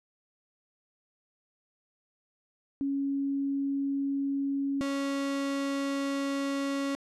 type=tone pair in turn; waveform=sine / 35% pulse; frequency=277.2 / 277.2 Hz; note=C#4 / C#4; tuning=0 / 0 cents; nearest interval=unison; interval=0 cents; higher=neither; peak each=-27 dBFS; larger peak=neither; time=2.81-4.81 / 4.81-6.95 s; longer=second; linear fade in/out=0 ms; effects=low-pass 8000 Hz 12 dB/octave